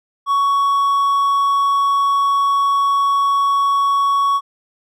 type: tone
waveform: triangle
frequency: 1117 Hz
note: C#6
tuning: 13 cents sharp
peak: -11 dBFS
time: 0.26-4.41 s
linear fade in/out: 50 ms
effects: none